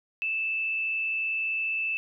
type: tone with frequency modulation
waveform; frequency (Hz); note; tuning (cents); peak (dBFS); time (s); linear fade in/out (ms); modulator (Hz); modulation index
sine; 2637; E7; 0; -26; 0.22-1.97; 0; 111; 0.32
effects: none